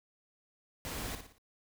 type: noise with echo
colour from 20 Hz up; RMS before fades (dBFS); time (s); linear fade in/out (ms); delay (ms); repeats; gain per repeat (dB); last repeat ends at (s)
pink; -40; 0.85-1.15; 0; 58; 4; -7; 1.382
effects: none